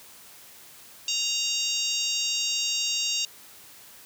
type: harmonic tone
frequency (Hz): 932.3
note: A#5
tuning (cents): 0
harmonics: 3 / 4 / 5 / 6 / 7 / 8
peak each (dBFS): -30 / -31 / -32 / -33 / -33 / -34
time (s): 1.08-3.25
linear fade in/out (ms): 2
effects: white hiss -49 dBFS RMS until 4.05 s + high-pass 60 Hz 12 dB/octave